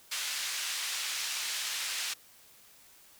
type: band-pass noise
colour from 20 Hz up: pink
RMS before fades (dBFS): -35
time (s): 0.11-2.14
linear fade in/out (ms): 10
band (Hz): 2300 to 8600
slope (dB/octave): 12
effects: white hiss -58 dBFS RMS until 3.19 s